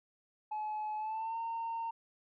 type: tone with pitch glide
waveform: sine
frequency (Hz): 854 to 915.3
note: G#5 to A#5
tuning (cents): +48 to -32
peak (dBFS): -33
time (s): 0.51-1.91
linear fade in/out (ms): 10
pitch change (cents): +120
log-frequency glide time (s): 0.97-1.38
effects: tanh soft clip ceiling -33 dBFS